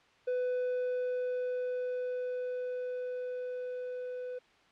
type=tone with level ramp; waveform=triangle; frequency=500 Hz; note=B4; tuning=21 cents sharp; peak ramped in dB=-27 to -35 dBFS; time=0.27-4.39 s; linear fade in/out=10 ms; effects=white hiss -63 dBFS RMS until 4.71 s + low-pass 3000 Hz 12 dB/octave